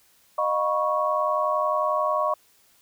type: tone cluster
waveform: sine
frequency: 615 / 706 / 975 / 1107 Hz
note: D#5 / F5 / B5 / C#6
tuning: -20 / +19 / -23 / -3 cents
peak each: -25 / -31 / -30 / -24 dBFS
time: 0.38-2.34 s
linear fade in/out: 5 ms
effects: white hiss -60 dBFS RMS until 2.81 s